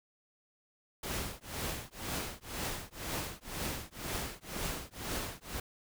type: noise with tremolo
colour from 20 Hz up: pink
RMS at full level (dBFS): -35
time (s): 1.03-5.6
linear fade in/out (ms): 5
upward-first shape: triangle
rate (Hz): 2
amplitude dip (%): 100
effects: none